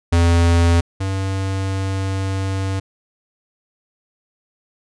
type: tone pair in turn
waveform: square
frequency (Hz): 85 / 96.3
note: F2 / G2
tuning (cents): -46 / -30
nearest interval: major second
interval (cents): 216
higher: second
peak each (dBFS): -12 / -20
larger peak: first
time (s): 0.12-0.81 / 1-2.8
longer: second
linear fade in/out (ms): 10
effects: resampled to 22050 Hz